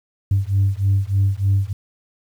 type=beating tone pair; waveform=sine; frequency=96.6 / 99.9 Hz; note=G2 / G2; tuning=-25 / +33 cents; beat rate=3.3 Hz; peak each=-17 dBFS; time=0.31-1.73 s; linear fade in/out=5 ms; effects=tanh soft clip ceiling -10 dBFS + 8-bit